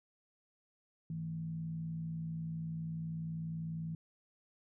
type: tone with frequency modulation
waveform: sine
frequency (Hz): 162.1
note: E3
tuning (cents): -29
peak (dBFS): -37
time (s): 1.1-3.95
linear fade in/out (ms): 2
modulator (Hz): 60.3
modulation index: 0.39
effects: none